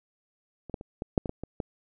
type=clicks; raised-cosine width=2 ms; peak=-28 / -18 / -27 / -19 / -8 / -19 / -19 / -22 / -17 dBFS; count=9; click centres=0.697 / 0.742 / 0.811 / 1.021 / 1.178 / 1.258 / 1.294 / 1.436 / 1.602 s; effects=none